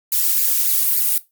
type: noise with flanger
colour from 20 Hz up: violet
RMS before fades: -17 dBFS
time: 0.12-1.18 s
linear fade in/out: 2 ms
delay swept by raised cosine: 0.43 to 1.83 ms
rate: 3.5 Hz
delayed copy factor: +0.6
effects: noise-tail reverb RT60 0.2 s tail -17 dB re dry + Opus 48 kbps